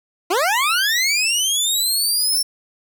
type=linear sweep; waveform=20% pulse; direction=up; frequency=321.1 to 5450 Hz; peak=-11 dBFS; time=0.3-2.43 s; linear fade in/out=10 ms; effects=none